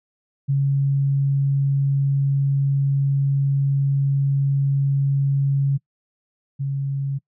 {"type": "tone pair in turn", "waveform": "sine", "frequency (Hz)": [138.59, 138.08], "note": ["C#3", "C#3"], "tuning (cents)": [0, -6], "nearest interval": "unison", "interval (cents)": 6, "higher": "first", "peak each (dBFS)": [-16, -21], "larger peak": "first", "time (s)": [[0.48, 5.78], [6.59, 7.19]], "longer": "first", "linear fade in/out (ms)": 20, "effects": ["noise-tail reverb RT60 0.1 s tail -24 dB re dry"]}